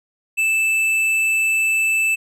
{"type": "tone with tanh clipping", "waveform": "sine", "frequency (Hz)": 2637, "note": "E7", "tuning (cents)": 0, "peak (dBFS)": -17, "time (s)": [0.37, 2.16], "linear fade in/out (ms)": 20, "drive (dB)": 10, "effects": []}